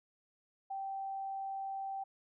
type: tone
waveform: sine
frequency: 779 Hz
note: G5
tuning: 11 cents flat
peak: -37 dBFS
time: 0.7-2.04 s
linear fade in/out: 10 ms
effects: none